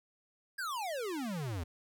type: exponential sweep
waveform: square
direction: down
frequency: 1677 to 77.78 Hz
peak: -36 dBFS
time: 0.58-1.64 s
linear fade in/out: 10 ms
effects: none